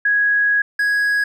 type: tone pair in turn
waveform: sine / triangle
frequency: 1661.2 / 1661.2 Hz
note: G#6 / G#6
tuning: 0 / 0 cents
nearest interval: unison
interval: 0 cents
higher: neither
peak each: -13 / -13 dBFS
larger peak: neither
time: 0.05-0.62 / 0.79-1.24 s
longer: first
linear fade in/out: 5 ms
effects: none